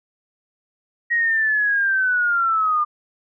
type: linear sweep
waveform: sine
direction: down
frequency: 1896 to 1197 Hz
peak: -16 dBFS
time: 1.1-2.85 s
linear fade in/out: 20 ms
effects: none